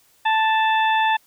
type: harmonic tone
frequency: 880 Hz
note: A5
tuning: in tune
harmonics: 1 / 2 / 3 / 4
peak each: -17 / -23 / -27 / -29 dBFS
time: 0.25-1.17 s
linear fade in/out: 10 ms
effects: white hiss -58 dBFS RMS until 1.26 s